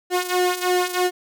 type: tone with flanger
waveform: sawtooth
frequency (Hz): 361.3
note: F#4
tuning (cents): -41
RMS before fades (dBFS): -21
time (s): 0.1-1.11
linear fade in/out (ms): 50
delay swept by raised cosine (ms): 1.9 to 2.8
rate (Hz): 3.1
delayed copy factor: -0.7
effects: none